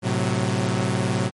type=chord; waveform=sawtooth; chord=F# diminished; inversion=first; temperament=equal with one note detuned; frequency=110 / 129.31 / 185 Hz; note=A2 / C3 / F#3; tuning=0 / -20 / 0 cents; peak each=-21 dBFS; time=0.02-1.31 s; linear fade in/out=50 ms; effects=MP3 48 kbps